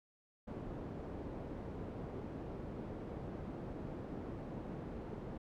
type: low-pass noise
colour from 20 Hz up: white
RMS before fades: -45 dBFS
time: 0.47-5.38 s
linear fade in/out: 10 ms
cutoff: 380 Hz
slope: 12 dB/octave
effects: none